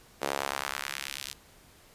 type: tone with high-pass filter sweep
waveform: sawtooth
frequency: 69.3 Hz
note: C#2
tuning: in tune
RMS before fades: -35 dBFS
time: 0.21-1.34 s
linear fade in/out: 20 ms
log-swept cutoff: 470 to 3900 Hz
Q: 1.1
effects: pink hiss -57 dBFS RMS until 1.94 s + resampled to 32000 Hz